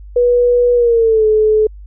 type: tone with pitch glide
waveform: sine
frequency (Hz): 486.6 to 431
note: B4 to A4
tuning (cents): -26 to -36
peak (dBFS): -8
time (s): 0.16-1.67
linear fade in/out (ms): 5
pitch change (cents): -210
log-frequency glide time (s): 0.74-1.26
effects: added 50 Hz sine -31 dBFS peak until 1.86 s